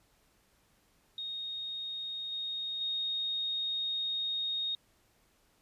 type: tone with level steps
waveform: sine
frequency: 3721 Hz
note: A#7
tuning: 4 cents flat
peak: -36 / -34 / -31 dBFS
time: 1.18-4.75 s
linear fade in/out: 2 ms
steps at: 2.32 / 2.81 s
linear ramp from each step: 2 ms
effects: pink hiss -69 dBFS RMS until 5.61 s + resampled to 32000 Hz